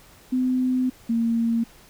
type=tone pair in turn; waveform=sine; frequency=255 / 230.4 Hz; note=C4 / A#3; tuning=-44 / -20 cents; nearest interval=major second; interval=176 cents; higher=first; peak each=-19 dBFS; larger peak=neither; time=0.32-0.9 / 1.09-1.64 s; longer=first; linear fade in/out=10 ms; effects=pink hiss -51 dBFS RMS until 1.89 s